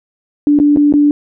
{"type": "tone with dropouts", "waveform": "sine", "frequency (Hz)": 292.2, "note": "D4", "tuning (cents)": -9, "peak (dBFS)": -6, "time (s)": [0.47, 1.11], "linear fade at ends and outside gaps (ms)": 1, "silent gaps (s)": [[0.589, 0.599], [0.762, 0.771], [0.925, 0.938]], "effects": []}